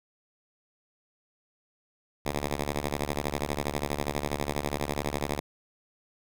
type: ring-modulated tone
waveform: 5% pulse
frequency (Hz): 72.6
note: D2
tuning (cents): -19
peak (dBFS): -15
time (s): 2.25-5.4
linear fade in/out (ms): 5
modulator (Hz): 78.7
effects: none